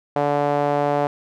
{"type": "tone with band-pass filter", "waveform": "sawtooth", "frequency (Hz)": 144.8, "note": "D3", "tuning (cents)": -24, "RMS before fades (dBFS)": -20, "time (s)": [0.16, 1.07], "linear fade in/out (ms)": 2, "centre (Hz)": 670, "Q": 2.3, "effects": []}